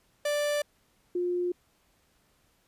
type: tone pair in turn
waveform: 45% pulse / sine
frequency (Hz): 587.3 / 355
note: D5 / F4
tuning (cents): 0 / +28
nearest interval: major sixth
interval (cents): 872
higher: first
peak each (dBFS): -26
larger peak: neither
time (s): 0.25-0.62 / 1.15-1.52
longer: neither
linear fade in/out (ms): 5
effects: pink hiss -68 dBFS RMS until 2.67 s + resampled to 32000 Hz